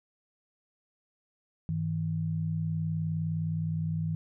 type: tone pair together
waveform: sine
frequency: 100.87 / 160.4 Hz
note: G2 / E3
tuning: +50 / -47 cents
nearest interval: minor sixth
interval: 803 cents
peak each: -34 / -29 dBFS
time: 1.69-4.15 s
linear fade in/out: 0 ms
effects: none